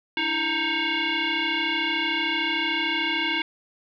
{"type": "tone with frequency modulation", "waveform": "sine", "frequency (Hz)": 296.8, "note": "D4", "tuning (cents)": 18, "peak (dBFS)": -22, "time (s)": [0.17, 3.42], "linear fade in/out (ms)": 2, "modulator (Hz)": 627, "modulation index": 4.9, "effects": []}